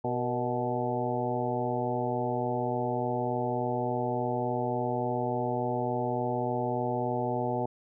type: harmonic tone with a mistuned harmonic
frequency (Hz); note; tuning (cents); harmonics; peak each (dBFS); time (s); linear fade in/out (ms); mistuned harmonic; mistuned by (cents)
123.47; B2; 0; 1 / 2 / 3 / 4 / 5 / 6 / 7; -35 / -35 / -35 / -35 / -35 / -35 / -35; 0.04-7.66; 5; 4; -60
effects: none